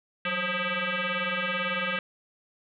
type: tone with frequency modulation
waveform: sine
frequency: 525 Hz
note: C5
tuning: 6 cents sharp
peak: -26 dBFS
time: 0.25-1.99 s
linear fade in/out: 2 ms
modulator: 356 Hz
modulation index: 7.2
effects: none